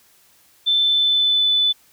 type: tone with pitch glide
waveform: sine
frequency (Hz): 3536 to 3495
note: A7 to A7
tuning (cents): +8 to -12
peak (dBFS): -14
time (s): 0.66-1.73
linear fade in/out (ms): 20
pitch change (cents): -20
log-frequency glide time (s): 0.76-1.53
effects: white hiss -55 dBFS RMS until 1.92 s